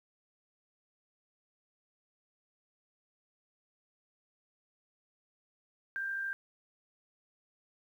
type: tone with amplitude modulation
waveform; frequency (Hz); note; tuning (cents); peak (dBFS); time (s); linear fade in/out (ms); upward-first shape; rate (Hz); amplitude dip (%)
sine; 1585; G6; +19; -32; 5.96-6.33; 0; sine; 53.2; 30
effects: 11-bit